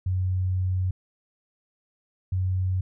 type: tone pair in turn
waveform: sine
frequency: 92.5 / 92.86 Hz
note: F#2 / F#2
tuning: 0 / +7 cents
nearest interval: unison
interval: 7 cents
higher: second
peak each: -22 dBFS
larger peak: neither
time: 0.06-0.91 / 2.32-2.81 s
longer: first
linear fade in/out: 5 ms
effects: none